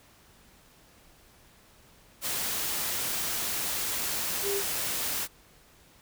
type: tone in noise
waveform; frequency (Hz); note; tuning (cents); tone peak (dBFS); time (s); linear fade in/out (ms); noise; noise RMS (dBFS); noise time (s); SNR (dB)
sine; 399.7; G4; +34; -29; 4.42-4.63; 50; white; -31; 2.21-5.28; -1
effects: pink hiss -58 dBFS RMS until 6.01 s